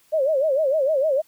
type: tone with vibrato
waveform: sine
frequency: 579 Hz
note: D5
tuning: 25 cents flat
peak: -17 dBFS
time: 0.12-1.22 s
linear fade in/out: 20 ms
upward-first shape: sine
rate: 6.6 Hz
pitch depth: 180 cents each way
effects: white hiss -59 dBFS RMS until 1.27 s